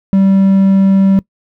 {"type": "tone", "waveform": "triangle", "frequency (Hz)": 193.9, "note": "G3", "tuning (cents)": -19, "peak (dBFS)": -4, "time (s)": [0.13, 1.19], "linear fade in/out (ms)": 0, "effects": ["noise-tail reverb RT60 0.1 s tail -22 dB re dry"]}